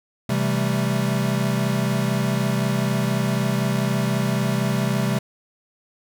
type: chord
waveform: square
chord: A minor seventh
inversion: first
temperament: equal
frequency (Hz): 130.81 / 164.81 / 196 / 220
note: C3 / E3 / G3 / A3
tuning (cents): 0 / 0 / 0 / 0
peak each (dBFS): -24 / -29 / -25 / -28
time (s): 0.29-5.19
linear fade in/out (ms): 5
effects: none